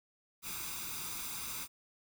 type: noise with comb filter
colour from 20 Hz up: white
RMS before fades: -41 dBFS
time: 0.42-1.68 s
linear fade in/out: 50 ms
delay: 0.82 ms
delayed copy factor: +0.7
effects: none